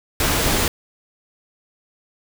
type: noise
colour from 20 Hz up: pink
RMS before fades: -19 dBFS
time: 0.2-0.68 s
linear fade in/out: 2 ms
effects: none